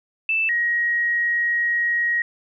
sine tone pair in turn, 2644 / 1890.8 Hz, E7 / A#6, +5 / +24 cents, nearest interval tritone, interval 581 cents, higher first, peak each -18 dBFS, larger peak neither, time 0.29-0.49 / 0.49-2.22 s, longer second, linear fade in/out 2 ms, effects none

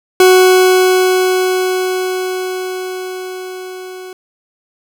40% pulse tone with level ramp, 370.3 Hz, F#4, 1 cent sharp, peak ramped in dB -3 to -27 dBFS, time 0.2-4.13 s, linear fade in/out 2 ms, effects none

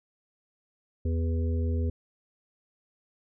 harmonic tone with a mistuned harmonic, 82.41 Hz, E2, in tune, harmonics 1 / 3 / 5 / 6, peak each -25 / -35 / -39 / -41 dBFS, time 1.05-1.9 s, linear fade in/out 5 ms, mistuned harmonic 5, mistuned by -15 cents, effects none

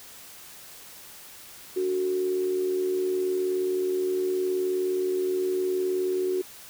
sine tone with amplitude modulation, 370 Hz, F#4, in tune, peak -21 dBFS, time 1.76-6.42 s, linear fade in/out 10 ms, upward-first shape sine, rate 79.2 Hz, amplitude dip 50%, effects white hiss -46 dBFS RMS until 6.69 s

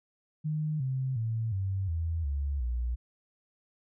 sine tone with pitch steps, 153.6 / 131.42 / 112.44 / 96.2 / 82.31 / 70.43 / 60.26 Hz, D#3 / C3 / A2 / G2 / E2 / C#2 / B1, -22 / +8 / +38 / -32 / -2 / +28 / -42 cents, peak -28 dBFS, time 0.44-2.96 s, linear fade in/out 20 ms, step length 360 ms, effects none

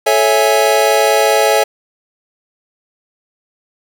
square chord, A major seventh, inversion none, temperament equal with one note detuned, 434.7 / 554.4 / 659.3 / 830.6 Hz, A4 / C#5 / E5 / G#5, -21 / 0 / 0 / 0 cents, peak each -16 dBFS, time 0.06-1.64 s, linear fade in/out 10 ms, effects none

